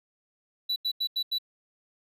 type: tone bursts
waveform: triangle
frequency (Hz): 3951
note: B7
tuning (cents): 0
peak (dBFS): -24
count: 5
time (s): 0.69-1.385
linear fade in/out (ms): 10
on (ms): 71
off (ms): 85
effects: none